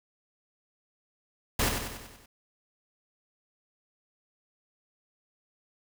pink noise with echo, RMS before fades -26 dBFS, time 1.59-1.69 s, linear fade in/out 5 ms, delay 95 ms, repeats 6, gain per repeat -5 dB, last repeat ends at 2.26 s, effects none

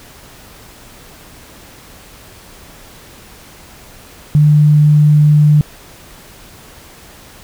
sine tone, 149.6 Hz, D3, 32 cents sharp, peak -5 dBFS, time 4.35-5.61 s, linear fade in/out 0 ms, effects pink hiss -39 dBFS RMS until 7.43 s

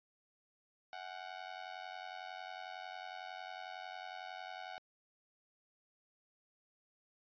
sawtooth tone with amplitude modulation, 743 Hz, F#5, 7 cents sharp, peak -37 dBFS, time 0.93-4.78 s, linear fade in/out 0 ms, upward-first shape sine, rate 91 Hz, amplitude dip 90%, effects resampled to 11025 Hz

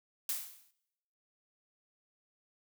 blue noise with exponential decay, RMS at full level -32 dBFS, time 0.29-0.71 s, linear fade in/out 2 ms, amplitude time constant 91 ms, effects noise-tail reverb RT60 0.9 s tail -22 dB re dry

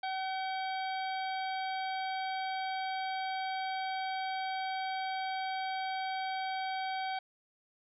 harmonic tone with a mistuned harmonic, 760 Hz, F#5, 46 cents sharp, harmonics 1 / 2 / 3 / 4 / 5 / 6, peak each -34 / -43 / -44 / -46 / -51 / -50 dBFS, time 0.03-7.19 s, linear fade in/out 5 ms, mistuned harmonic 4, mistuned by +100 cents, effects none

